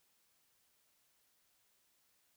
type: silence
effects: white hiss -75 dBFS RMS until 2.36 s